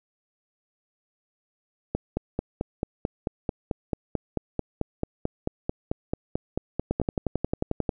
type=two click trains; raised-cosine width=2 ms; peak=-11 / -12 dBFS; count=12 / 24; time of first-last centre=6.91-7.892 / 1.95-7.016 s; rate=11.2 / 4.54 Hz; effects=none